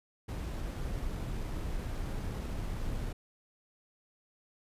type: noise with sample-and-hold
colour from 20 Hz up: brown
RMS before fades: -36 dBFS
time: 0.28-3.13 s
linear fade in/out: 10 ms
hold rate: 11025 Hz
effects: resampled to 32000 Hz